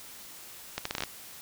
accelerating click train, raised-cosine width 0.2 ms, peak -13 dBFS, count 8, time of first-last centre 0.78-1.036 s, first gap 74 ms, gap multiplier 0.75, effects white hiss -47 dBFS RMS until 1.41 s

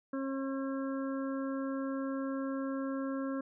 harmonic tone, 270 Hz, C#4, 45 cents flat, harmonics 1 / 2 / 4 / 5 / 6, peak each -34 / -40 / -46 / -48 / -50 dBFS, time 0.13-3.41 s, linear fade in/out 5 ms, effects none

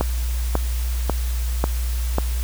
click train, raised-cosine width 1 ms, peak -5 dBFS, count 5, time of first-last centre 0.01-2.184 s, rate 1.84 Hz, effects added 60 Hz sine -20 dBFS peak until 2.43 s + white hiss -36 dBFS RMS until 2.43 s

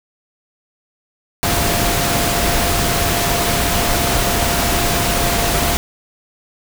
sine tone in noise, 694 Hz, F5, 11 cents flat, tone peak -23 dBFS, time 1.43-5.77 s, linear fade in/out 0 ms, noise pink, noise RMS -17 dBFS, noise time 1.43-5.77 s, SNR -9 dB, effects none

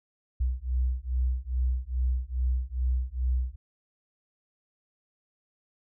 sine beating tone pair, 61.7 / 64.1 Hz, B1 / C2, -1 / -35 cents, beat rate 2.4 Hz, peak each -28 dBFS, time 0.4-3.56 s, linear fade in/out 10 ms, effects none

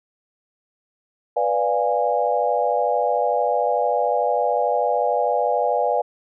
sine chord, B diminished seventh, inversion none, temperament equal with one note detuned, 493.9 / 587.3 / 698.5 / 825.3 Hz, B4 / D5 / F5 / Ab5, 0 / 0 / 0 / -11 cents, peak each -23 dBFS, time 1.36-6.02 s, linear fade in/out 10 ms, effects none

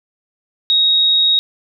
sine tone, 3772 Hz, A#7, 20 cents sharp, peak -10 dBFS, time 0.7-1.39 s, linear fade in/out 0 ms, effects none

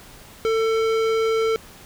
sine tone with tanh clipping, 446.9 Hz, A4, 27 cents sharp, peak -20 dBFS, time 0.45-1.56 s, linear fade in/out 0 ms, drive 18 dB, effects pink hiss -45 dBFS RMS until 1.85 s

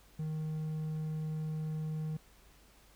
triangle tone with hard clipping, 155.9 Hz, D#3, 4 cents sharp, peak -35 dBFS, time 0.19-2.17 s, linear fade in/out 5 ms, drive 6 dB, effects added 50 Hz sine -62 dBFS peak until 2.95 s + pink hiss -63 dBFS RMS until 2.95 s

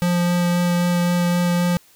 square tone with vibrato, 175.4 Hz, F3, 8 cents sharp, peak -17 dBFS, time 0.02-1.77 s, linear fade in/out 0 ms, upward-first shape sine, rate 3.8 Hz, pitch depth 8 cents each way, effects white hiss -53 dBFS RMS until 1.95 s

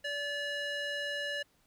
square tone with band-pass filter, 577 Hz, D5, 31 cents flat, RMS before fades -36 dBFS, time 0.04-1.43 s, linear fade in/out 10 ms, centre 2300 Hz, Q 1.5, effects pink hiss -70 dBFS RMS until 1.66 s

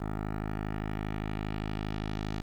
10% pulse tone with low-pass filter sweep, 52.5 Hz, G#1, 19 cents sharp, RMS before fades -35 dBFS, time 0-2.42 s, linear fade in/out 5 ms, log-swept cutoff 1400 to 4700 Hz, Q 1.2, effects 9-bit

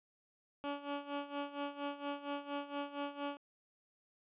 15% pulse tone with tremolo, 285.6 Hz, D4, 48 cents flat, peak -30 dBFS, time 0.64-3.37 s, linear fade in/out 0 ms, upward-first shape sine, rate 4.3 Hz, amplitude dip 80%, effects resampled to 8000 Hz

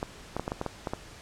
clicks, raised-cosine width 1 ms, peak -16 dBFS, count 9, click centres 0.029 / 0.366 / 0.396 / 0.479 / 0.519 / 0.614 / 0.663 / 0.872 / 0.935 s, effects pink hiss -48 dBFS RMS until 1.21 s + low-pass 8000 Hz 12 dB/octave

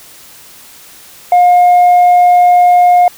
sine tone with tanh clipping, 713 Hz, F5, 36 cents sharp, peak -4 dBFS, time 1.32-3.08 s, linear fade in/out 2 ms, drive 1 dB, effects white hiss -37 dBFS RMS until 3.17 s

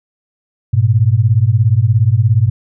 sine beating tone pair, 102.7 / 119.7 Hz, G#2 / A#2, -19 / +46 cents, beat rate 17 Hz, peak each -11 dBFS, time 0.73-2.5 s, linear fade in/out 10 ms, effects none

